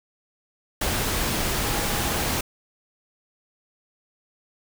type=tone in noise; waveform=sine; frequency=818 Hz; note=G#5; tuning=26 cents flat; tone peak=-36 dBFS; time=1.59-2.34 s; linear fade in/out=5 ms; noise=pink; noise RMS=-25 dBFS; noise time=0.81-2.41 s; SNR=-14 dB; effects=none